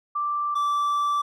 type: tone pair in turn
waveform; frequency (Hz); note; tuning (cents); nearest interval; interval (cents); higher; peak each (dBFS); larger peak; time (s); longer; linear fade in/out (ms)
sine / triangle; 1174.7 / 1164.6; D6 / D6; 0 / -15; unison; 15; first; -23 / -19; second; 0.15-0.55 / 0.55-1.22; second; 10
effects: none